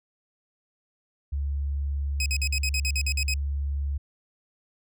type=tone; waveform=sine; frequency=70.5 Hz; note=C#2; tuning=30 cents sharp; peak=-25 dBFS; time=1.32-3.98 s; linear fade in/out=10 ms
type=tone bursts; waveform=20% pulse; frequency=2532 Hz; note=D#7; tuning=30 cents sharp; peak=-21 dBFS; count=11; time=2.2-3.339 s; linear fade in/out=2 ms; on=59 ms; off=49 ms
effects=none